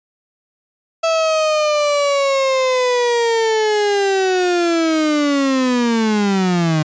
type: linear sweep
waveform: 35% pulse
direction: down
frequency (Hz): 659.3 to 151.9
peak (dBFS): -12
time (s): 1.03-6.83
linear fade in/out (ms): 10
effects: resampled to 16000 Hz